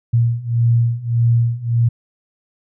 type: beating tone pair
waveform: sine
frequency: 116.54 / 118.24 Hz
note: A#2 / A#2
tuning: 0 / +25 cents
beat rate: 1.7 Hz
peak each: -17 / -15 dBFS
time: 0.13-1.89 s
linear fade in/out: 10 ms
effects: none